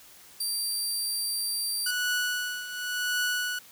20% pulse tone, 4699 Hz, D8, in tune, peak -22 dBFS, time 0.4-1.91 s, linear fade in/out 5 ms
sawtooth tone with tremolo, 1474 Hz, F#6, 7 cents flat, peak -21 dBFS, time 1.86-3.59 s, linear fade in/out 5 ms, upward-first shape triangle, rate 0.92 Hz, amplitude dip 75%
effects white hiss -52 dBFS RMS until 3.71 s

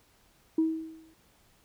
sine tone with exponential decay, 320.9 Hz, E4, 46 cents flat, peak -19 dBFS, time 0.58-1.14 s, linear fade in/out 5 ms, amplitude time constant 120 ms, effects tanh soft clip ceiling -17 dBFS + pink hiss -64 dBFS RMS until 1.64 s

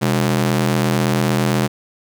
sawtooth ring-modulated tone, 164.81 Hz, E3, in tune, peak -8 dBFS, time 0.01-1.68 s, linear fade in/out 20 ms, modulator 38 Hz, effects none

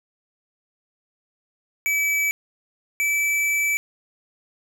square tone pair in turn, 2297 / 2310 Hz, D7 / D7, -39 / -29 cents, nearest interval unison, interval 10 cents, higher second, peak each -20 dBFS, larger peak neither, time 1.86-2.31 / 3-3.77 s, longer second, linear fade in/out 0 ms, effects none

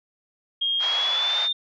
sine tone with pitch glide, 3239 to 3615 Hz, G#7 to A7, -44 to +46 cents, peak -21 dBFS, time 0.61-1.53 s, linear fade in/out 10 ms, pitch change +190 cents, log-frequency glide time 0.82-1.4 s
pink band-pass noise, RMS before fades -32 dBFS, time 0.79-1.49 s, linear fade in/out 50 ms, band 690 to 4800 Hz, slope 24 dB/octave
effects resampled to 16000 Hz

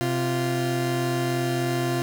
30% pulse tone pair together, 130.13 / 347.4 Hz, C3 / F4, -9 / -9 cents, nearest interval octave + perfect fourth, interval 1700 cents, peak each -23 dBFS, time 0.01-2.02 s, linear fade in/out 0 ms, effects none

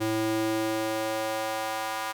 square tone with high-pass filter sweep, 109.9 Hz, A2, 2 cents flat, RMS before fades -29 dBFS, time 0-2.13 s, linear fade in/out 20 ms, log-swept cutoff 240 to 960 Hz, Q 1.8, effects none

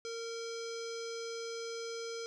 square tone with low-pass filter, 460.1 Hz, A#4, 23 cents flat, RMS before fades -41 dBFS, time 0.05-2.26 s, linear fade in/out 0 ms, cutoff 5600 Hz, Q 5.2, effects none

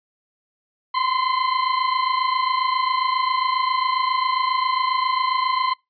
40% pulse tone pair together, 1019.1 / 1046.5 Hz, C6 / C6, -46 / 0 cents, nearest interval unison, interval 46 cents, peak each -21 dBFS, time 0.94-5.74 s, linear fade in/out 10 ms, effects noise-tail reverb RT60 0.2 s tail -25 dB re dry + resampled to 11025 Hz

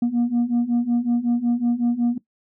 sine beating tone pair, 235.8 / 241.2 Hz, A#3 / B3, +20 / -41 cents, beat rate 5.4 Hz, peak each -20 / -18 dBFS, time 0.02-2.18 s, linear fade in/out 5 ms, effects noise-tail reverb RT60 0.1 s tail -18 dB re dry + tanh soft clip ceiling -15 dBFS

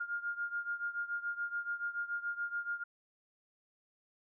sine beating tone pair, 1409 / 1416 Hz, F6 / F6, +15 / +23 cents, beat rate 7 Hz, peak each -37 / -40 dBFS, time 0-2.84 s, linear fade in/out 10 ms, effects none

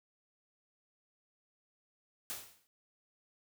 white noise with exponential decay, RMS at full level -38 dBFS, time 2.3-2.67 s, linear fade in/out 0 ms, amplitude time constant 79 ms, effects none

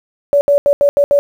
sine tone bursts at uneven times, 571 Hz, D5, 49 cents flat, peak -7 dBFS, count 6, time 0.33-0.41 / 0.48-0.58 / 0.66-0.73 / 0.81-0.89 / 0.97-1.04 / 1.11-1.19 s, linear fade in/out 0 ms, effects 7-bit

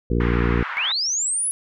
harmonic tone, 58.9 Hz, A#1, 19 cents sharp, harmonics 1 / 2 / 3 / 4 / 5 / 6 / 7 / 8, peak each -21 / -24 / -26 / -27 / -28 / -29 / -29 / -30 dBFS, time 0.1-0.63 s, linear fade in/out 5 ms
white band-pass noise, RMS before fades -30 dBFS, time 0.2-0.92 s, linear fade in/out 5 ms, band 990 to 1900 Hz, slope 24 dB/octave
sine linear sweep, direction up, 2112 to 10548 Hz, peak -20 dBFS, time 0.77-1.51 s, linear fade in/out 0 ms
effects none

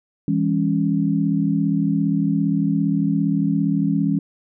sine chord, C# minor, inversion first, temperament equal with one note detuned, 164.81 / 202.3 / 277.2 Hz, E3 / G#3 / C#4, 0 / -45 / 0 cents, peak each -21 dBFS, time 0.28-4.19 s, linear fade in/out 2 ms, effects none

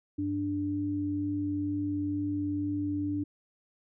sine tone pair together, 97.19 / 293.7 Hz, G2 / D4, -14 / 0 cents, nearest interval octave + perfect fifth, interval 1914 cents, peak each -36 / -29 dBFS, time 0.18-3.24 s, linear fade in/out 10 ms, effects none

